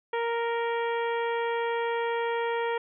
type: harmonic tone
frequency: 466.1 Hz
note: A#4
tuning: in tune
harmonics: 1 / 2 / 3 / 4 / 5 / 6 / 7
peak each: -28 / -31 / -39 / -37 / -41 / -47 / -46 dBFS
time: 0.13-2.78 s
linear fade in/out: 5 ms
effects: none